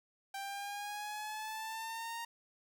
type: exponential sweep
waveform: sawtooth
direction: up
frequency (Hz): 784 to 932.3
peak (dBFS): -36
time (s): 0.34-2.25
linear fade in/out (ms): 5
effects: none